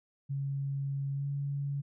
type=tone with pitch glide; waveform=sine; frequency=138.59 to 141.01 Hz; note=C#3 to C#3; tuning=0 to +30 cents; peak=-31 dBFS; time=0.29-1.82 s; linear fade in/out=20 ms; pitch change=+30 cents; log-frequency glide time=1.13-1.26 s; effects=none